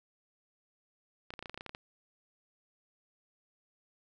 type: clicks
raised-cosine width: 0.3 ms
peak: -26 dBFS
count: 12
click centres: 1.305 / 1.338 / 1.392 / 1.426 / 1.458 / 1.496 / 1.544 / 1.576 / 1.609 / 1.663 / 1.694 / 1.749 s
effects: none